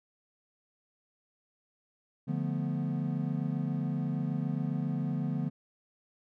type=chord; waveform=triangle; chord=B half-diminished seventh; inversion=first; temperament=equal; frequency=146.83 / 174.61 / 220 / 246.9 Hz; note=D3 / F3 / A3 / B3; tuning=0 / 0 / 0 / 0 cents; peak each=-31 / -33 / -36 / -34 dBFS; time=2.27-5.5 s; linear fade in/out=20 ms; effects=none